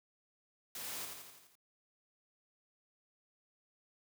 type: noise with echo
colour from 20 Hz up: white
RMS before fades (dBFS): -44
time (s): 0.75-1.05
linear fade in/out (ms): 2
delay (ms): 84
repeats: 6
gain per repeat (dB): -4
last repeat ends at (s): 1.554
effects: high-pass 100 Hz 12 dB/octave